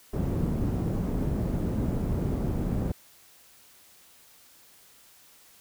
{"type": "low-pass noise", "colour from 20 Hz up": "white", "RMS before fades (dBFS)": -28, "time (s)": [0.13, 2.92], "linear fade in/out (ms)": 5, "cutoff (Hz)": 210, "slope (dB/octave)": 12, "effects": ["white hiss -56 dBFS RMS until 5.6 s"]}